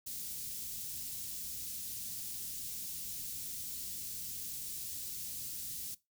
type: band-stop noise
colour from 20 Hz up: white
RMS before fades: -42 dBFS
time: 0.06-5.95 s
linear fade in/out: 10 ms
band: 200 to 4900 Hz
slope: 12 dB/octave
effects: noise-tail reverb RT60 0.2 s tail -19 dB re dry